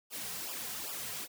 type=noise with flanger; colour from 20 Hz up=white; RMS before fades=-40 dBFS; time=0.1-1.28 s; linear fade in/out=50 ms; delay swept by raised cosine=0.48 to 3.48 ms; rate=2.5 Hz; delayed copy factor=-0.9; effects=none